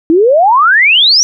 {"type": "exponential sweep", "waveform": "sine", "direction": "up", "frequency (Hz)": [311.1, 5920], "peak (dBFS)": -4, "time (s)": [0.1, 1.23], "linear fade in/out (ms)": 0, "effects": []}